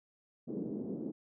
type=band-pass noise; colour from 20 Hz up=pink; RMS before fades=-39 dBFS; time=0.47-1.12 s; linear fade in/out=20 ms; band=190 to 380 Hz; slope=24 dB/octave; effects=none